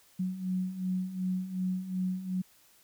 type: beating tone pair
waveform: sine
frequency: 183 / 185.7 Hz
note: F#3 / F#3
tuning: -19 / +7 cents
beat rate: 2.7 Hz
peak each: -36 / -31 dBFS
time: 0.19-2.42 s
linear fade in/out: 10 ms
effects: white hiss -62 dBFS RMS until 2.83 s